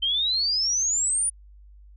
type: exponential sweep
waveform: sine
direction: up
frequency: 3088 to 9670 Hz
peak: -21 dBFS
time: 0.02-1.3 s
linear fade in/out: 10 ms
effects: added 50 Hz sine -46 dBFS peak until 1.96 s